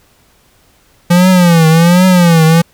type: tone with vibrato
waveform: square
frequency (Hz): 172.1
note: F3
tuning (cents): -25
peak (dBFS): -5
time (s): 1.1-2.62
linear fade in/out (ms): 10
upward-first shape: triangle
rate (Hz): 1.3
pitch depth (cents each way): 150
effects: pink hiss -50 dBFS RMS until 2.73 s